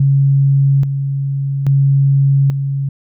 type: tone with tremolo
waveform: sine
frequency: 138.1 Hz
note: C#3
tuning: 6 cents flat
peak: -8 dBFS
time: 0-2.89 s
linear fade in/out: 5 ms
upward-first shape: square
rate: 0.6 Hz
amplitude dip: 55%
effects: none